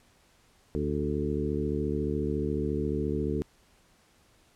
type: harmonic tone with a mistuned harmonic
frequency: 74.2 Hz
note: D2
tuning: 18 cents sharp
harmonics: 1 / 2 / 3 / 4 / 5 / 6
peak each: -34 / -34 / -34 / -34 / -34 / -34 dBFS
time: 0.75-3.42 s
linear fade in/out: 0 ms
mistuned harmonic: 6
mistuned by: -20 cents
effects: pink hiss -63 dBFS RMS until 4.55 s + low-pass 11000 Hz 12 dB/octave